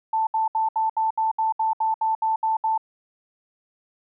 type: tone bursts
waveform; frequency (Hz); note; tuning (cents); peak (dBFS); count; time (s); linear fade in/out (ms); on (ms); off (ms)
sine; 884; A5; +8; -19; 13; 0.13-2.778; 5; 140; 69
effects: none